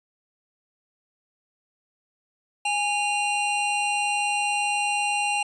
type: tone pair together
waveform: square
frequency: 823.5 / 2768 Hz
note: G#5 / F7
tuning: -15 / -16 cents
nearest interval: octave + major sixth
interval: 2099 cents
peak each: -26 dBFS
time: 2.65-5.43 s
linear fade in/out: 5 ms
effects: resampled to 22050 Hz